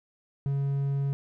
triangle tone, 139.1 Hz, C#3, 6 cents sharp, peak -23 dBFS, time 0.46-1.13 s, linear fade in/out 0 ms, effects none

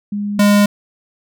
sine / square tone pair in turn, 204.9 / 204.9 Hz, G#3 / G#3, -23 / -23 cents, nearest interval unison, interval 0 cents, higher neither, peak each -18 / -9 dBFS, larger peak second, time 0.12-0.39 / 0.39-0.66 s, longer neither, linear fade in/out 5 ms, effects none

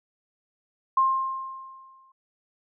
sine tone with exponential decay, 1060 Hz, C6, 22 cents sharp, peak -16 dBFS, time 0.97-2.12 s, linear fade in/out 5 ms, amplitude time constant 250 ms, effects none

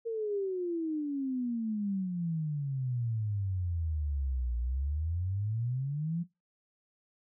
sine exponential two-way sweep, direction down then up, 464.6 to 58.27 to 176.3 Hz, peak -30 dBFS, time 0.05-6.24 s, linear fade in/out 20 ms, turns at 4.57 s, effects noise-tail reverb RT60 0.2 s tail -17 dB re dry

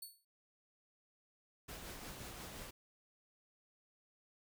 5% pulse tone with exponential decay, 4435 Hz, C#8, in tune, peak -37 dBFS, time 0.02-0.25 s, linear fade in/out 5 ms, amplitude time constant 49 ms
pink noise with tremolo, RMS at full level -48 dBFS, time 1.68-2.71 s, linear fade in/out 10 ms, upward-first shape sine, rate 5.7 Hz, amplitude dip 30%
effects none

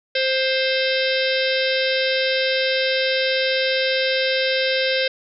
harmonic tone with a mistuned harmonic, 525 Hz, C5, 6 cents sharp, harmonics 1 / 3 / 4 / 5 / 6 / 7 / 8 / 9 / 10, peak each -21 / -26 / -27 / -28 / -29 / -29 / -30 / -31 / -31 dBFS, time 0.15-5.08 s, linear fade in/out 5 ms, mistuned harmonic 8, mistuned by -80 cents, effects none

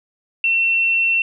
sine tone, 2705 Hz, E7, 44 cents sharp, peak -14 dBFS, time 0.44-1.22 s, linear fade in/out 2 ms, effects none

